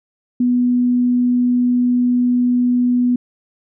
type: tone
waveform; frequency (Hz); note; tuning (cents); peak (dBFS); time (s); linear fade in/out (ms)
sine; 246.1; B3; -6; -12; 0.4-3.16; 5
effects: none